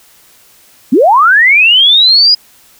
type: linear sweep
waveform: sine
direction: up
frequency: 207.7 to 4978 Hz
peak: -3 dBFS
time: 0.92-2.35 s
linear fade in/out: 10 ms
effects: white hiss -44 dBFS RMS until 2.79 s